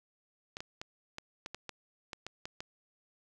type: clicks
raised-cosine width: 0.2 ms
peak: -23 dBFS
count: 11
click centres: 0.569 / 0.605 / 0.815 / 1.184 / 1.461 / 1.546 / 1.693 / 2.132 / 2.266 / 2.455 / 2.605 s
effects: none